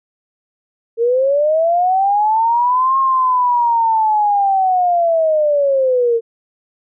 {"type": "linear two-way sweep", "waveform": "sine", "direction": "up then down", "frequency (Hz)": [452.4, 1077, 452.4], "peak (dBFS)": -11, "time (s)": [0.97, 6.21], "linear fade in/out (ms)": 50, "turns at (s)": 2.98, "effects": []}